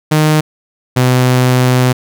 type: tone pair in turn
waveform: sawtooth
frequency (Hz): 154 / 126.69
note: D#3 / B2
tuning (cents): -17 / +45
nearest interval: minor third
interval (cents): 338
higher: first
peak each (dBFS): -4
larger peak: neither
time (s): 0.11-0.41 / 0.96-1.93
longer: second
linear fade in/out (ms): 10
effects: none